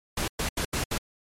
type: noise bursts at uneven times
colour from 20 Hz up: pink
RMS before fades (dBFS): -28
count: 5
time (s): 0.17-0.28 / 0.39-0.49 / 0.57-0.65 / 0.73-0.84 / 0.91-0.98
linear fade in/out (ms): 5
effects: low-pass 12000 Hz 12 dB/octave + MP3 64 kbps